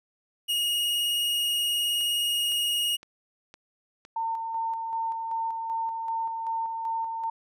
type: tone with vibrato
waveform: 45% pulse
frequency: 2869 Hz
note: F7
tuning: 46 cents sharp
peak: -24 dBFS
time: 0.48-2.97 s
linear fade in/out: 20 ms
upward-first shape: sine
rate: 19 Hz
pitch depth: 13 cents each way
type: click train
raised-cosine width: 0.2 ms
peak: -29 dBFS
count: 5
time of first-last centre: 2.01-4.051 s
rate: 1.96 Hz
type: tone with tremolo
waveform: sine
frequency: 906 Hz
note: A#5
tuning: 50 cents flat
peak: -26 dBFS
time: 4.16-7.3 s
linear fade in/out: 5 ms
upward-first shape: square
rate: 2.6 Hz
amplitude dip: 35%
effects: none